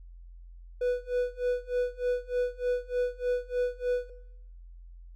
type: tone with tremolo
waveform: triangle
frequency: 493.9 Hz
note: B4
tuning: in tune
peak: -21 dBFS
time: 0.81-4.1 s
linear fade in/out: 5 ms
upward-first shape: sine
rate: 3.3 Hz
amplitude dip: 95%
effects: noise-tail reverb RT60 0.9 s tail -17 dB re dry + added 43 Hz sine -45 dBFS peak until 5.15 s